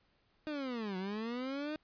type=linear two-way sweep; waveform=30% pulse; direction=down then up; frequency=311.1 to 181.9 to 311.1 Hz; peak=-34 dBFS; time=0.47-1.76 s; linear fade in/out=0 ms; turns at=0.97 s; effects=pink hiss -73 dBFS RMS until 1.83 s + resampled to 11025 Hz